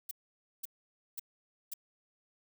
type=noise bursts; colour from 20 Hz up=violet; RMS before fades=-39 dBFS; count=4; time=0.09-1.738 s; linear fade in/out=5 ms; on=22 ms; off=520 ms; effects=none